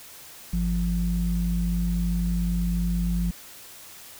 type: tone pair together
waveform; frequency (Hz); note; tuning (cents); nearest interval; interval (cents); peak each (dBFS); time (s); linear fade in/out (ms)
sine; 51.91 / 174.61; G#1 / F3; 0 / 0; octave + major sixth; 2100; -24; 0.53-3.31; 5
effects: tanh soft clip ceiling -14 dBFS + white hiss -45 dBFS RMS until 4.19 s